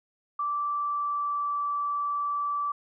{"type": "tone with pitch glide", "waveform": "sine", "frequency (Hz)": [1167, 1159.6], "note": ["D6", "D6"], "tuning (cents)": [-11, -22], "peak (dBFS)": -26, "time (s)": [0.39, 2.72], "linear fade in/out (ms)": 5, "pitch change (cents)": -11, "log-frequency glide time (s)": [0.69, 1.64], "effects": []}